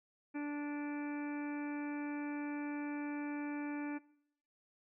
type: harmonic tone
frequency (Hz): 292.3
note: D4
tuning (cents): -8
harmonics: 1 / 2 / 3 / 4 / 5 / 6 / 7 / 8 / 9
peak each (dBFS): -37 / -52 / -50 / -58 / -54 / -54 / -62 / -52 / -65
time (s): 0.34-3.99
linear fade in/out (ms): 20
effects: noise-tail reverb RT60 0.7 s tail -21 dB re dry